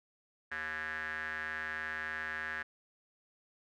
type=tone with band-pass filter; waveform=square; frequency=78.4 Hz; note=D#2; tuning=14 cents sharp; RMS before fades=-39 dBFS; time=0.51-2.63 s; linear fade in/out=10 ms; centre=1700 Hz; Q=8.9; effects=none